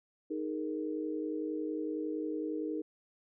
sine chord, D# suspended fourth, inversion none, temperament equal, 311.1 / 415.3 / 466.2 Hz, D#4 / G#4 / A#4, 0 / 0 / 0 cents, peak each -35 / -40 / -40 dBFS, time 0.3-2.82 s, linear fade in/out 10 ms, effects none

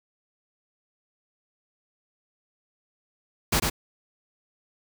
pink noise with echo, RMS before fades -22 dBFS, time 3.52-3.6 s, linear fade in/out 10 ms, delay 100 ms, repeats 1, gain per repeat -3 dB, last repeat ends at 3.7 s, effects none

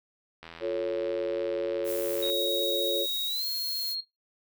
click train, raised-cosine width 0.3 ms, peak -27 dBFS, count 156, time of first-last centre 0.43-2.3 s, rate 82.9 Hz
sine chord, F augmented, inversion none, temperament equal, 349.2 / 440 / 554.4 Hz, F4 / A4 / C#5, 0 / 0 / 0 cents, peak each -33 / -32 / -30 dBFS, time 0.6-3.07 s, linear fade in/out 50 ms
violet noise, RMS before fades -37 dBFS, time 1.84-3.96 s, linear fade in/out 50 ms
sine tone with pitch glide, 3791 to 4255 Hz, A#7 to C8, +28 to +28 cents, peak -29 dBFS, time 2.22-4.01 s, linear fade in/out 10 ms, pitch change +200 cents, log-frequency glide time 3.27-3.46 s
effects noise-tail reverb RT60 0.2 s tail -21 dB re dry

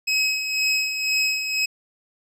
25% pulse tone with tremolo, 2554 Hz, D#7, 45 cents sharp, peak -14 dBFS, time 0.07-1.66 s, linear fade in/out 10 ms, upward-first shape sine, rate 2 Hz, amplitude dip 55%, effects low-pass 12000 Hz 12 dB/octave

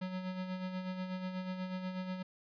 square tone with tremolo, 185 Hz, F#3, in tune, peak -36 dBFS, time 0.01-2.23 s, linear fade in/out 10 ms, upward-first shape sine, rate 8.2 Hz, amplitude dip 50%, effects resampled to 11025 Hz

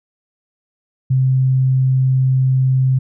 sine tone, 130.81 Hz, C3, in tune, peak -11 dBFS, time 1.1-2.99 s, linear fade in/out 10 ms, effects none

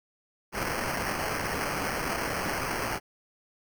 blue noise with sample-and-hold, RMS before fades -31 dBFS, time 0.52-3 s, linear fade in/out 50 ms, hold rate 3675 Hz, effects none

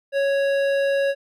sine tone with hard clipping, 554.4 Hz, C#5, in tune, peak -20 dBFS, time 0.12-1.15 s, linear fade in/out 50 ms, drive 12 dB, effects none

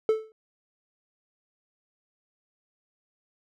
triangle tone with exponential decay, 438.3 Hz, A4, 7 cents flat, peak -14 dBFS, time 0.09-0.32 s, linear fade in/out 1 ms, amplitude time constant 48 ms, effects none

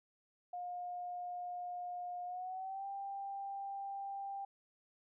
sine tone with pitch glide, 713 to 791.1 Hz, F5 to G5, +36 to +16 cents, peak -40 dBFS, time 0.53-4.45 s, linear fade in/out 5 ms, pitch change +180 cents, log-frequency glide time 2.25-2.87 s, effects none

